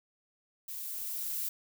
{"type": "noise with level ramp", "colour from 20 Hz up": "violet", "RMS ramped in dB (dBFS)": [-41, -34], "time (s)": [0.68, 1.49], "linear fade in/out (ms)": 5, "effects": []}